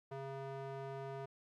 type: tone with band-pass filter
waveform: square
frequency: 136.1 Hz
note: C#3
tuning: 31 cents flat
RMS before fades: -45 dBFS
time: 0.11-1.26 s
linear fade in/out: 10 ms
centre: 630 Hz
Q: 1
effects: none